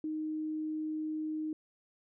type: tone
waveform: sine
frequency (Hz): 310.5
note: D#4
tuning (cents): -3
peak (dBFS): -33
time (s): 0.04-1.53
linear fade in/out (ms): 2
effects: none